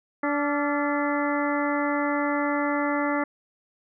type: harmonic tone with a mistuned harmonic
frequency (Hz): 290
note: D4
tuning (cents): -22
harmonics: 1 / 2 / 3 / 4 / 5 / 6 / 7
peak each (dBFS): -26 / -29 / -31 / -32 / -33 / -34 / -34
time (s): 0.23-3.24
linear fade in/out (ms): 5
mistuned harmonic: 5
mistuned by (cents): -81
effects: none